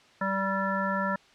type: harmonic tone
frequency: 194 Hz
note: G3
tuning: 18 cents flat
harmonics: 1 / 3 / 5 / 7 / 9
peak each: -31 / -33 / -32 / -32 / -33 dBFS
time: 0.21-1.16 s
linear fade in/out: 5 ms
effects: white hiss -57 dBFS RMS until 1.34 s + low-pass 4000 Hz 12 dB/octave